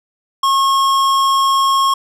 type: tone with tanh clipping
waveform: sine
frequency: 1086 Hz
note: C#6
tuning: 36 cents flat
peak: -13 dBFS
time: 0.43-1.94 s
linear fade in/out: 5 ms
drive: 17 dB
effects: none